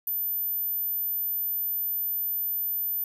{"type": "tone", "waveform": "sine", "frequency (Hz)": 13920, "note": "A9", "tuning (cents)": -20, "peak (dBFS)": -26, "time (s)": [0.07, 3.04], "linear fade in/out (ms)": 2, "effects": []}